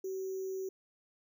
sine tone with sample-and-hold, 379.7 Hz, F#4, 45 cents sharp, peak -35 dBFS, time 0.04-0.69 s, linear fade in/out 5 ms, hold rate 6300 Hz, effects none

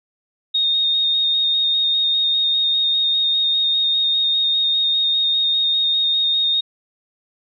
sine tone with vibrato, 3700 Hz, A#7, 14 cents flat, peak -15 dBFS, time 0.54-6.61 s, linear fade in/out 10 ms, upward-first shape square, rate 5 Hz, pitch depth 13 cents each way, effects none

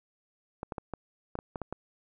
clicks, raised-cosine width 1 ms, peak -21 dBFS, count 9, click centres 0.631 / 0.722 / 0.782 / 0.937 / 1.354 / 1.389 / 1.558 / 1.617 / 1.726 s, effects none

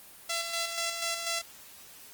5% pulse tone with tremolo, 674 Hz, E5, 38 cents sharp, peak -18 dBFS, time 0.29-1.42 s, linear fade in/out 10 ms, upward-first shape square, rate 4.1 Hz, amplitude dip 45%, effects white hiss -51 dBFS RMS until 2.13 s + Opus 24 kbps

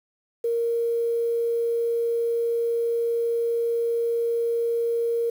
sine tone, 466.2 Hz, A#4, in tune, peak -21 dBFS, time 0.44-5.3 s, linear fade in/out 5 ms, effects 8-bit

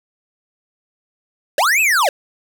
square linear two-way sweep, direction up then down, 505 to 2675 to 505 Hz, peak -13 dBFS, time 1.58-2.09 s, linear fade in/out 2 ms, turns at 1.81 s, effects none

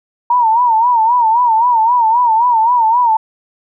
sine tone with vibrato, 932.3 Hz, A#5, in tune, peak -8 dBFS, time 0.3-3.17 s, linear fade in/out 5 ms, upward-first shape sine, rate 3.8 Hz, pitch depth 110 cents each way, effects none

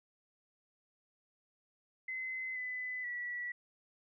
sine tone with pitch steps, 2046 / 2006 / 1946 Hz, C7 / B6 / B6, -39 / +26 / -26 cents, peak -37 dBFS, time 2.08-3.52 s, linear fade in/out 5 ms, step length 480 ms, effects none

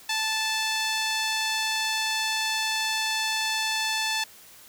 sawtooth tone with band-pass filter, 877 Hz, A5, 6 cents flat, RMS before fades -27 dBFS, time 0.09-4.24 s, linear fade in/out 5 ms, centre 4200 Hz, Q 0.88, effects white hiss -50 dBFS RMS until 4.68 s

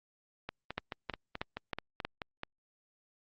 two click trains, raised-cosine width 0.3 ms, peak -17 / -21 dBFS, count 5 / 10, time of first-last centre 0.78-2.05 / 0.49-2.434 s, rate 3.15 / 4.63 Hz, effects low-pass 4000 Hz 12 dB/octave + Opus 48 kbps

